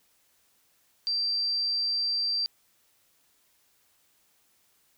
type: tone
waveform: sine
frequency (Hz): 4699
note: D8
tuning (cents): 0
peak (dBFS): -25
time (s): 1.07-2.46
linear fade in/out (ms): 0
effects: white hiss -67 dBFS RMS until 4.97 s